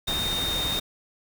sine tone in noise, 3679 Hz, A#7, 24 cents flat, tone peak -26 dBFS, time 0.07-0.8 s, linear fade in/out 10 ms, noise pink, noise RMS -31 dBFS, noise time 0.07-0.8 s, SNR +2 dB, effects none

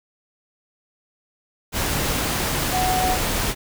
sine tone in noise, 740 Hz, F#5, in tune, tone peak -20 dBFS, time 2.71-3.18 s, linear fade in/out 50 ms, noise pink, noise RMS -23 dBFS, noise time 1.72-3.55 s, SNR 0 dB, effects none

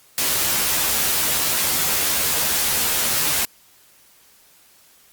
white noise with comb filter, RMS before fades -20 dBFS, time 0.18-3.45 s, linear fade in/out 0 ms, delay 13 ms, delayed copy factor +0.95, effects white hiss -53 dBFS RMS until 5.12 s + Opus 48 kbps

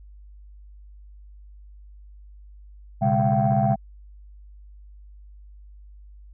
sine tone cluster, 123 / 138.7 / 203.4 / 680 / 770 Hz, B2 / C#3 / G#3 / F5 / G5, -7 / +1 / -36 / -46 / -31 cents, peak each -23 dBFS, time 3.01-3.76 s, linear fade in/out 20 ms, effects tanh soft clip ceiling -11 dBFS + added 50 Hz sine -43 dBFS peak until 6.33 s

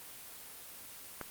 click, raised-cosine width 0.5 ms, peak -23 dBFS, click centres 1.213 s, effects white hiss -49 dBFS RMS until 1.3 s + Opus 24 kbps

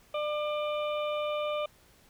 harmonic tone, 598 Hz, D5, 31 cents sharp, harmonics 1 / 2 / 4 / 5 / 6, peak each -30 / -36 / -42 / -44 / -46 dBFS, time 0.14-1.66 s, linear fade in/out 5 ms, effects pink hiss -61 dBFS RMS until 2.09 s

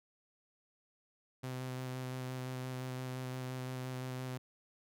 sawtooth tone with vibrato, 128.3 Hz, C3, 34 cents flat, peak -35 dBFS, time 1.43-4.38 s, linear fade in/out 10 ms, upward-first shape square, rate 5.8 Hz, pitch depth 10 cents each way, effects none

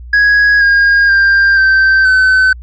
triangle tone with pitch steps, 1661.2 / 1625.1 / 1589.9 / 1555.3 / 1521.6 Hz, G#6 / G#6 / G6 / G6 / F#6, 0 / -38 / +24 / -14 / +48 cents, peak -4 dBFS, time 0.13-2.53 s, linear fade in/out 5 ms, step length 480 ms, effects added 60 Hz sine -27 dBFS peak until 2.62 s + resampled to 16000 Hz

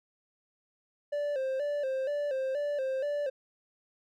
triangle tone with vibrato, 554.4 Hz, C#5, in tune, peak -27 dBFS, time 1.12-3.3 s, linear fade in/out 10 ms, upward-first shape square, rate 2.1 Hz, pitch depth 86 cents each way, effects none

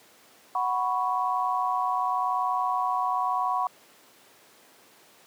sine chord, F# suspended fourth, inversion none, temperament equal, 740 / 987.8 / 1108.7 Hz, F#5 / B5 / C#6, 0 / 0 / 0 cents, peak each -28 dBFS, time 0.55-3.67 s, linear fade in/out 2 ms, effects pink hiss -55 dBFS RMS until 5.26 s + high-pass 300 Hz 12 dB/octave

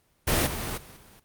pink noise with level steps, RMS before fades -23 / -32 / -47 / -52 dBFS, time 0.27-1.2 s, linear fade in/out 10 ms, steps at 0.46 / 0.77 / 0.96 s, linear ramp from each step 10 ms, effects pink hiss -67 dBFS RMS until 1.24 s + Opus 32 kbps

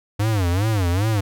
square tone with vibrato, 98 Hz, G2, in tune, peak -18 dBFS, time 0.19-1.21 s, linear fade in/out 10 ms, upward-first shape sine, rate 2.5 Hz, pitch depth 230 cents each way, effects none

